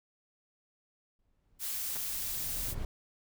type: noise with exponential growth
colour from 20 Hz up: brown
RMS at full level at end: -36 dBFS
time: 1.19-2.85 s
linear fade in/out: 2 ms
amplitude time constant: 360 ms
type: noise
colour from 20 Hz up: blue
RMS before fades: -36 dBFS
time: 1.59-2.75 s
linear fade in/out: 50 ms
type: clicks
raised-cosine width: 0.5 ms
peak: -30 dBFS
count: 2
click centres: 1.958 / 1.967 s
effects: none